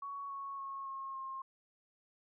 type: tone with pitch steps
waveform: sine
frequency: 1118 / 1105.2 / 1092.5 / 1079.9 / 1067.5 Hz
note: C#6 / C#6 / C#6 / C#6 / C6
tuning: +14 / -6 / -26 / -46 / +34 cents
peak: -40 dBFS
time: 0.02-1.42 s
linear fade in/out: 5 ms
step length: 280 ms
effects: none